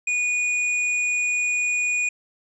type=tone with hard clipping; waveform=triangle; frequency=2459 Hz; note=D#7; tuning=21 cents flat; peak=-22 dBFS; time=0.07-2.09 s; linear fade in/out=5 ms; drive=14 dB; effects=resampled to 22050 Hz